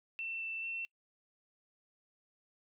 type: tone with pitch steps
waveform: sine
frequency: 2686 / 2669 / 2698 Hz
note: E7 / E7 / E7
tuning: +32 / +21 / +40 cents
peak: -37 dBFS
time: 0.19-0.85 s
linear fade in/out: 0 ms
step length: 220 ms
effects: noise-tail reverb RT60 0.1 s tail -25 dB re dry